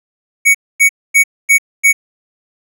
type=tone bursts; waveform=square; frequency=2236 Hz; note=C#7; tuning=14 cents sharp; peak=-6 dBFS; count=5; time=0.45-1.93 s; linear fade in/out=20 ms; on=96 ms; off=250 ms; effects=none